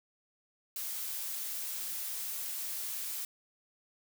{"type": "noise", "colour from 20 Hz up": "blue", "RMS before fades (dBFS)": -38, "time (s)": [0.76, 3.25], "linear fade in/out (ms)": 2, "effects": []}